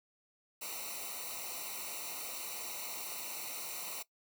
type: noise with comb filter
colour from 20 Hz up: white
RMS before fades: -42 dBFS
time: 0.61-4.03 s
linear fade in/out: 10 ms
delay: 0.6 ms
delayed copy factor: -1
effects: noise-tail reverb RT60 0.1 s tail -19 dB re dry